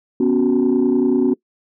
sine chord, B suspended second, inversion none, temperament equal, 246.9 / 277.2 / 370 Hz, B3 / C#4 / F#4, 0 / 0 / 0 cents, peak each -16 dBFS, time 0.2-1.34 s, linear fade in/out 5 ms, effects noise-tail reverb RT60 0.1 s tail -22 dB re dry + tanh soft clip ceiling -8 dBFS

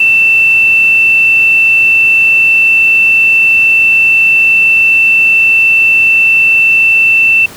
sine tone, 2673 Hz, E7, 23 cents sharp, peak -4 dBFS, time 0-7.46 s, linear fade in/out 5 ms, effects pink hiss -31 dBFS RMS until 7.56 s + high-pass 80 Hz 12 dB/octave

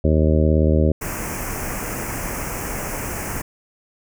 harmonic tone, 77.7 Hz, D#2, 2 cents flat, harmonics 1 / 2 / 3 / 4 / 5 / 6 / 7 / 8, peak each -16 / -21 / -22 / -24 / -24 / -28 / -24 / -30 dBFS, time 0.04-0.92 s, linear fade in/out 5 ms
pink band-stop noise, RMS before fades -27 dBFS, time 1.01-3.42 s, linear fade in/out 10 ms, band 2600 to 5600 Hz, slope 48 dB/octave
effects none

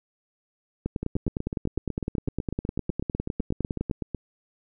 two click trains, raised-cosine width 3 ms, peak -16 / -14 dBFS, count 26 / 31, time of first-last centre 1.03-4.147 / 0.86-3.912 s, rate 8.02 / 9.83 Hz, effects none

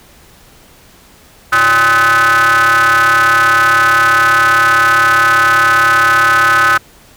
square ring-modulated tone, 117.3 Hz, A#2, 11 cents sharp, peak -5 dBFS, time 1.52-6.78 s, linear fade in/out 10 ms, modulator 1390 Hz, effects pink hiss -43 dBFS RMS until 7.16 s

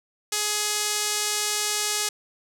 sawtooth tone with band-pass filter, 419.3 Hz, G#4, 17 cents sharp, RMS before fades -26 dBFS, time 0.32-2.09 s, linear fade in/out 5 ms, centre 7100 Hz, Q 1.1, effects none

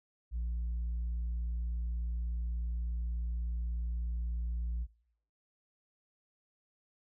sine tone, 58.27 Hz, A#1, in tune, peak -30 dBFS, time 0.31-4.87 s, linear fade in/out 50 ms, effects noise-tail reverb RT60 0.7 s tail -23 dB re dry + tanh soft clip ceiling -31 dBFS

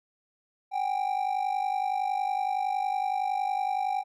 triangle ring-modulated tone, 784 Hz, G5, in tune, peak -21 dBFS, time 0.71-4.04 s, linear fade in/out 50 ms, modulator 25.4 Hz, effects none

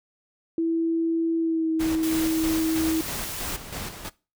sine tone with pitch glide, 329.6 to 320.8 Hz, E4 to E4, 0 to -47 cents, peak -21 dBFS, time 0.58-3.01 s, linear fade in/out 2 ms, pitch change -47 cents, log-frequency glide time 1.38-1.71 s
pink noise with tremolo, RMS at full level -33 dBFS, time 1.79-4.1 s, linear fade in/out 20 ms, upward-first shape square, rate 3.1 Hz, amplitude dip 55%
white noise, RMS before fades -34 dBFS, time 2.03-3.56 s, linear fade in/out 0 ms
effects noise-tail reverb RT60 0.3 s tail -21 dB re dry

